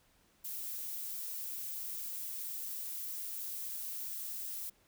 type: noise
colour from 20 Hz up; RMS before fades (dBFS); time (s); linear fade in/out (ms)
violet; -41; 0.44-4.7; 10
effects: pink hiss -69 dBFS RMS until 4.87 s